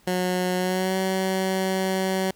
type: tone with pitch glide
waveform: 15% pulse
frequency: 182.1 to 189.29 Hz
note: F#3 to F#3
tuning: -27 to +40 cents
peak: -16 dBFS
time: 0.07-2.31 s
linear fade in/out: 5 ms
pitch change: +67 cents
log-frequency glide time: 0.57-0.97 s
effects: pink hiss -58 dBFS RMS until 2.35 s